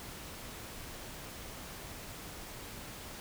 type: silence
effects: pink hiss -46 dBFS RMS until 3.2 s